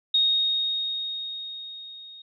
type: tone with level ramp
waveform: sine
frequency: 3729 Hz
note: A#7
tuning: in tune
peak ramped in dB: -17 to -42 dBFS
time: 0.14-2.22 s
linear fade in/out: 5 ms
effects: none